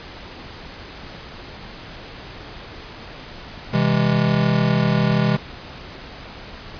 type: chord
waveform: square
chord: C augmented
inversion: none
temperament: just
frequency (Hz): 130.81 / 163.52 / 204.4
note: C3 / E3 / G#3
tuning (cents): 0 / -14 / -27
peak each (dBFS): -21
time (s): 3.73-5.37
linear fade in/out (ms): 10
effects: pink hiss -37 dBFS RMS until 6.79 s + resampled to 11025 Hz